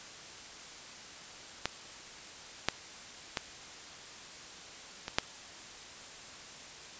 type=clicks; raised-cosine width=0.2 ms; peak=-12 / -8 / -13 / -19 / -7 dBFS; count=5; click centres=1.656 / 2.686 / 3.372 / 5.081 / 5.185 s; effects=white hiss -48 dBFS RMS until 6.99 s + resampled to 16000 Hz